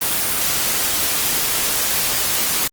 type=noise; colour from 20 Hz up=white; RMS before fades=-19 dBFS; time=0.01-2.68 s; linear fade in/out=10 ms; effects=Opus 24 kbps